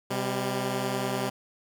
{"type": "tone pair together", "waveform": "10% pulse", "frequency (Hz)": [128.44, 197.9], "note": ["C3", "G3"], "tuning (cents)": [-32, 17], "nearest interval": "perfect fifth", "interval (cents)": 749, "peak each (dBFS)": -22, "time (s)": [0.1, 1.3], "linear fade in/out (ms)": 10, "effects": []}